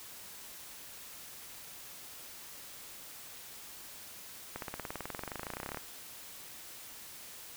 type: accelerating click train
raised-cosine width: 0.5 ms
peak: -23 dBFS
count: 30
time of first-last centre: 4.56-5.772 s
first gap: 62 ms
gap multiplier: 0.97
effects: white hiss -49 dBFS RMS until 7.56 s